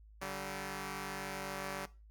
5% pulse tone pair together, 143.76 / 191.9 Hz, D3 / G3, -37 / -37 cents, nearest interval perfect fourth, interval 500 cents, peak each -32 / -30 dBFS, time 0.21-1.86 s, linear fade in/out 10 ms, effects noise-tail reverb RT60 0.3 s tail -19 dB re dry + added 53 Hz sine -55 dBFS peak until 2.1 s

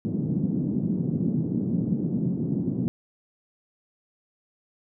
white band-pass noise, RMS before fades -26 dBFS, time 0.05-2.88 s, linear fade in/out 0 ms, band 140 to 250 Hz, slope 24 dB/octave, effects none

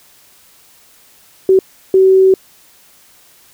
sine tone bursts at uneven times, 380 Hz, F#4, 46 cents sharp, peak -5 dBFS, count 2, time 1.49-1.59 / 1.94-2.34 s, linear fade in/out 2 ms, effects white hiss -47 dBFS RMS until 3.53 s

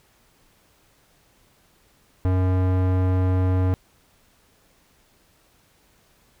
square tone with low-pass filter, 92.5 Hz, F#2, in tune, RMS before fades -20 dBFS, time 2.25-3.74 s, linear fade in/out 0 ms, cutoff 1200 Hz, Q 0.54, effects pink hiss -60 dBFS RMS until 6.4 s

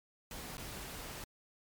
pink noise with dropouts, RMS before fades -45 dBFS, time 0.31-1.24 s, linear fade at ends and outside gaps 1 ms, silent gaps 0.57-0.58 s, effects MP3 96 kbps

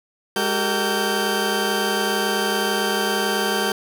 20% pulse tone cluster, 206.1 / 381.2 / 459.3 / 1564 Hz, G#3 / G4 / A#4 / G6, -13 / -48 / -26 / -4 cents, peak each -21 / -20 / -21 / -20 dBFS, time 0.36-3.72 s, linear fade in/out 2 ms, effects none

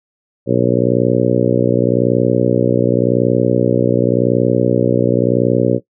harmonic tone, 60.9 Hz, B1, 24 cents flat, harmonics 2 / 3 / 4 / 5 / 6 / 7 / 8 / 9, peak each -19 / -19 / -19 / -19 / -19 / -19 / -19 / -19 dBFS, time 0.46-5.8 s, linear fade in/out 50 ms, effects noise-tail reverb RT60 0.1 s tail -19 dB re dry

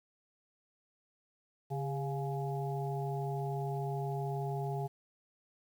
harmonic tone with a mistuned harmonic, 139.9 Hz, C#3, 16 cents sharp, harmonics 1 / 3 / 5 / 6, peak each -35 / -40 / -42 / -43 dBFS, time 1.7-4.88 s, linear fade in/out 20 ms, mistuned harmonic 3, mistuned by -56 cents, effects 10-bit

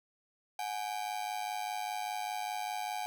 45% pulse ring-modulated tone, 784 Hz, G5, in tune, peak -32 dBFS, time 0.59-3.06 s, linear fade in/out 0 ms, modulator 52.5 Hz, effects none

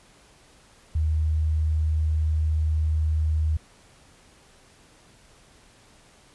sine tone, 78 Hz, D#2, 5 cents sharp, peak -20 dBFS, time 0.95-3.57 s, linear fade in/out 5 ms, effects pink hiss -55 dBFS RMS until 6.34 s + resampled to 24000 Hz

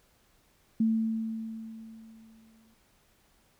sine tone with exponential decay, 223 Hz, A3, 23 cents sharp, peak -21 dBFS, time 0.8-2.74 s, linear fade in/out 5 ms, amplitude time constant 420 ms, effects pink hiss -66 dBFS RMS until 3.59 s

